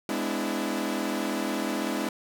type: chord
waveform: sawtooth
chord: E dominant seventh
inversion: first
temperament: equal with one note detuned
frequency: 207.7 / 253.3 / 293.7 / 329.6 Hz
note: G#3 / B3 / D4 / E4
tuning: 0 / +44 / 0 / 0 cents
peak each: -29 dBFS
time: 0.09-2.09 s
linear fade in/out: 2 ms
effects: none